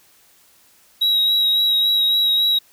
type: tone with vibrato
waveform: triangle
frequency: 3843 Hz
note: B7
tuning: 48 cents flat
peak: -13 dBFS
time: 1.01-2.59 s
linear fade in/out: 10 ms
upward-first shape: sine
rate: 3.6 Hz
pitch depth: 19 cents each way
effects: white hiss -54 dBFS RMS until 2.72 s